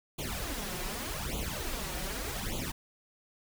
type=noise with flanger; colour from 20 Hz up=pink; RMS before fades=-36 dBFS; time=0.18-2.72 s; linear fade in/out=10 ms; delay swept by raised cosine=0.28 to 5.58 ms; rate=0.84 Hz; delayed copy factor=+0.9; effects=none